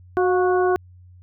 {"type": "harmonic tone with a mistuned harmonic", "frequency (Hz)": 367.7, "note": "F#4", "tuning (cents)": -11, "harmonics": [1, 2, 3, 4], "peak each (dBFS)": [-17, -23, -27, -29], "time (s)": [0.17, 0.76], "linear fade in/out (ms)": 0, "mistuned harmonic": 2, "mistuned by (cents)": -44, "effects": ["added 90 Hz sine -44 dBFS peak until 1.22 s"]}